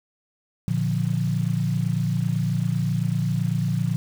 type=chord; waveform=sine; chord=Bb major; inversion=none; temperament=equal; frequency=116.54 / 146.83 / 174.61 Hz; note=Bb2 / D3 / F3; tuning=0 / 0 / 0 cents; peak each=-25 dBFS; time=0.68-3.96 s; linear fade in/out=0 ms; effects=7-bit